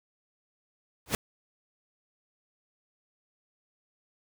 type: noise with exponential growth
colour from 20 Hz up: pink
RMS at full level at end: -22 dBFS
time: 1.06-1.15 s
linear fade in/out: 1 ms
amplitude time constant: 19 ms
effects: none